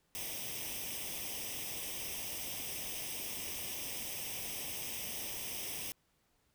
white noise with comb filter, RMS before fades -41 dBFS, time 0.15-5.92 s, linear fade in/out 0 ms, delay 0.35 ms, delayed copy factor +0.75, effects pink hiss -75 dBFS RMS until 6.54 s

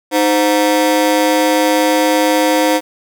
30% pulse ring-modulated tone, 414.2 Hz, G#4, 5 cents flat, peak -5 dBFS, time 0.11-2.81 s, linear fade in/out 50 ms, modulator 104 Hz, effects 7-bit

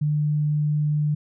sine tone, 149.6 Hz, D3, 32 cents sharp, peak -19 dBFS, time 0.01-1.15 s, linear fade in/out 10 ms, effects none

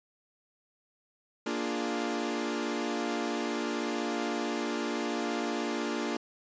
sawtooth chord, Bb dominant seventh, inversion none, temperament equal, 233.1 / 293.7 / 349.2 / 415.3 Hz, Bb3 / D4 / F4 / Ab4, 0 / 0 / 0 / 0 cents, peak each -31 / -31 / -32 / -35 dBFS, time 1.46-6.17 s, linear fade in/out 5 ms, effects resampled to 16000 Hz

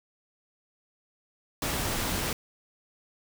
pink noise, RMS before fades -30 dBFS, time 1.62-2.33 s, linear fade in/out 2 ms, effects none

